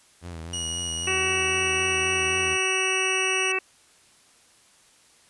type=tone with vibrato; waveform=sawtooth; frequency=84.2 Hz; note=E2; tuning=37 cents sharp; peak=-31 dBFS; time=0.21-2.58 s; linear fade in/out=50 ms; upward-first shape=sine; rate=3.8 Hz; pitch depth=81 cents each way
type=tone; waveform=20% pulse; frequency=2900 Hz; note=F#7; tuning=35 cents flat; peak=-23 dBFS; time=0.53-3.52 s; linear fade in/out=5 ms
type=harmonic tone; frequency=377.7 Hz; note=F#4; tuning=36 cents sharp; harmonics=1 / 2 / 3 / 4 / 5 / 6 / 7; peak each=-29 / -37 / -33 / -36 / -33 / -33 / -25 dBFS; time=1.07-3.59 s; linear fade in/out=5 ms
effects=white hiss -57 dBFS RMS until 5.29 s + resampled to 24000 Hz